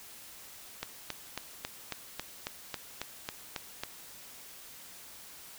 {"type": "click train", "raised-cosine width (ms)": 0.2, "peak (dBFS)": -17, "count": 12, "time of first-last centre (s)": [0.83, 3.835], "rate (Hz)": 3.66, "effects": ["white hiss -50 dBFS RMS until 5.58 s"]}